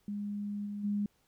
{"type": "tone with level steps", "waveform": "sine", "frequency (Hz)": 205, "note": "G#3", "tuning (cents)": -22, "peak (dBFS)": [-34, -36, -29], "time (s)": [0.08, 1.06], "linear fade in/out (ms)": 2, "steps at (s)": [0.65, 0.83], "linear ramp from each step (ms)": 20, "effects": ["pink hiss -72 dBFS RMS until 1.27 s"]}